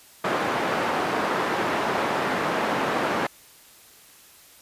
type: band-pass noise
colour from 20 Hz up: white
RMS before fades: -25 dBFS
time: 0.24-3.27 s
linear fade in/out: 5 ms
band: 200 to 1200 Hz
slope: 12 dB/octave
effects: white hiss -51 dBFS RMS until 4.61 s + resampled to 32000 Hz